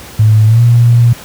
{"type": "tone with pitch glide", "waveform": "sine", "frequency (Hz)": [108.3, 118.79], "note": ["A2", "A#2"], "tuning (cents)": [-27, 33], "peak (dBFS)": -3, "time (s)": [0.19, 1.13], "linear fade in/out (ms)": 5, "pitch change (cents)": 160, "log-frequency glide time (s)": [0.46, 0.61], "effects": ["pink hiss -31 dBFS RMS until 1.24 s", "high-pass 60 Hz 12 dB/octave"]}